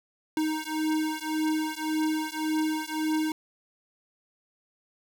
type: beating tone pair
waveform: square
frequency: 311.1 / 312.9 Hz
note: D#4 / D#4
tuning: 0 / +10 cents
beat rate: 1.8 Hz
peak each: -30 dBFS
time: 0.37-3.32 s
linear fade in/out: 2 ms
effects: none